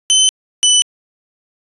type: tone pair in turn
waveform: 20% pulse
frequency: 3051 / 2990 Hz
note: G7 / F#7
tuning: -48 / +17 cents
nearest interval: unison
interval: 35 cents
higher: first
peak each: -3 dBFS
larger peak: neither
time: 0.1-0.29 / 0.63-0.82 s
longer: neither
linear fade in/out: 0 ms
effects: resampled to 24000 Hz